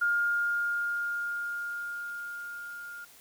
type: tone with level ramp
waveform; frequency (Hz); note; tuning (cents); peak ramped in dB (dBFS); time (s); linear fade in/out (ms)
sine; 1413; F6; +20; -23 to -40; 0.01-3.05; 10
effects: white hiss -55 dBFS RMS until 3.2 s